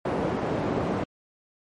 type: band-pass noise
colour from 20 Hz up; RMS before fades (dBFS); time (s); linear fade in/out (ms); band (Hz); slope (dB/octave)
white; -27; 0.05-1.04; 5; 100 to 570; 12
effects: MP3 48 kbps